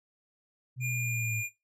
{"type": "exponential sweep", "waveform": "sine", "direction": "down", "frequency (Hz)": [127.6, 110], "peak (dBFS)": -32, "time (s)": [0.76, 1.44], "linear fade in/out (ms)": 50}
{"type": "tone", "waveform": "square", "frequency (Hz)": 2412, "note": "D7", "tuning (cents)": 46, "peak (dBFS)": -32, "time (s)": [0.8, 1.5], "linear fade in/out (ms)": 50}
{"effects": ["noise-tail reverb RT60 0.2 s tail -18 dB re dry", "resampled to 32000 Hz"]}